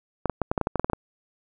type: clicks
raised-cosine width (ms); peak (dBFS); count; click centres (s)
1; -9; 12; 0.257 / 0.297 / 0.417 / 0.515 / 0.578 / 0.613 / 0.671 / 0.757 / 0.796 / 0.845 / 0.899 / 0.933
effects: none